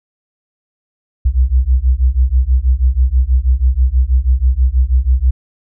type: beating tone pair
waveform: sine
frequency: 60.6 / 66.8 Hz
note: B1 / C2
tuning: -32 / +36 cents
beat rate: 6.2 Hz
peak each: -12 dBFS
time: 1.25-5.31 s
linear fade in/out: 10 ms
effects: none